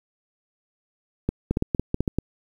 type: clicks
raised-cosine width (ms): 3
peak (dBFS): -9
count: 10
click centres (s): 1.29 / 1.51 / 1.571 / 1.624 / 1.748 / 1.796 / 1.944 / 2.006 / 2.078 / 2.186
effects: 8-bit